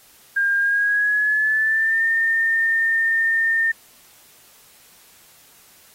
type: tone with pitch glide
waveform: sine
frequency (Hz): 1608 to 1815.4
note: G6 to A#6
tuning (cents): +44 to -46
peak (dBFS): -16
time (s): 0.36-3.72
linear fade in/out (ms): 10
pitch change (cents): +210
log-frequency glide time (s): 0.58-2.06
effects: white hiss -51 dBFS RMS until 5.94 s + AAC 48 kbps